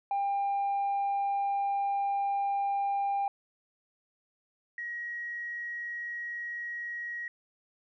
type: tone pair in turn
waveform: sine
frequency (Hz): 798 / 1898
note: G5 / A#6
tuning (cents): +31 / +31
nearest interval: octave + minor third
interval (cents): 1500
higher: second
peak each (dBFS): -25 / -34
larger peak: first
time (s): 0.11-3.28 / 4.78-7.28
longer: first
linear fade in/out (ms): 2
effects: tanh soft clip ceiling -25 dBFS